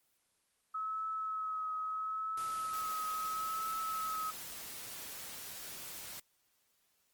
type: tone with vibrato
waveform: sine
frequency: 1286 Hz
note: E6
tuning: 43 cents flat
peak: -35 dBFS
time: 0.74-4.31 s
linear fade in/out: 10 ms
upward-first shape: triangle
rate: 0.75 Hz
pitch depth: 24 cents each way
type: noise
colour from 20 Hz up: white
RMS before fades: -46 dBFS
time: 2.37-6.2 s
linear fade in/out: 5 ms
effects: white hiss -75 dBFS RMS until 7.13 s + Opus 24 kbps